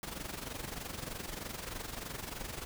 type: noise with amplitude modulation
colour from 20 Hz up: pink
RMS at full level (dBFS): -39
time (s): 0.03-2.65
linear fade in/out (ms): 0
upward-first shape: sine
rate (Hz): 23.2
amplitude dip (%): 70
effects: none